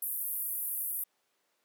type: band-pass noise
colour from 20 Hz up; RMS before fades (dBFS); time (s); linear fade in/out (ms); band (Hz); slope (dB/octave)
pink; -35; 0.02-1.04; 5; 11000 to 15000; 48
effects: pink hiss -75 dBFS RMS until 1.64 s + high-pass 400 Hz 12 dB/octave